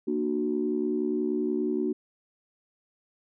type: chord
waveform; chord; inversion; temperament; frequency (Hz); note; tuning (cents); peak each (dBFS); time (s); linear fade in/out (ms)
sine; Bb augmented; none; equal with one note detuned; 233.1 / 299.5 / 370; Bb3 / D4 / F#4; 0 / +34 / 0; -30 / -29 / -28; 0.07-1.93; 10
effects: tanh soft clip ceiling -15 dBFS